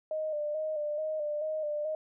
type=tone with vibrato; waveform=sine; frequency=609 Hz; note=D#5; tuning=37 cents flat; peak=-30 dBFS; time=0.11-1.95 s; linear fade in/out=2 ms; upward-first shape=square; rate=2.3 Hz; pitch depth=39 cents each way; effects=none